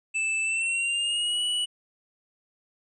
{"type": "tone with pitch glide", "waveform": "square", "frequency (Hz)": [2637, 2943], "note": ["E7", "F#7"], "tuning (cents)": [0, -10], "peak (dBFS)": -25, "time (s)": [0.14, 1.66], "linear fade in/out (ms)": 20, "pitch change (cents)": 190, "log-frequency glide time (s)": [0.42, 1.43], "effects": ["resampled to 22050 Hz"]}